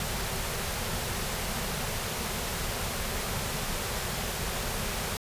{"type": "band-stop noise", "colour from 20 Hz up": "pink", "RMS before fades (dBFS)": -32, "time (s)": [0, 5.17], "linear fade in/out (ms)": 2, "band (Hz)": [250, 350], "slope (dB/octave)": 96, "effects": ["resampled to 32000 Hz"]}